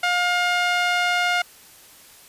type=tone with band-pass filter; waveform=sawtooth; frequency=711 Hz; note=F5; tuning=31 cents sharp; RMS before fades=-21 dBFS; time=0.03-1.42 s; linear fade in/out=5 ms; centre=2000 Hz; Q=0.98; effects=white hiss -48 dBFS RMS until 2.28 s + resampled to 32000 Hz